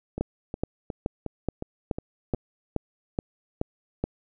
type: two click trains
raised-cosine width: 2 ms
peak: -18 / -12 dBFS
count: 7 / 10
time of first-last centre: 0.18-2.346 / 0.21-4.04 s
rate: 2.77 / 2.35 Hz
effects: none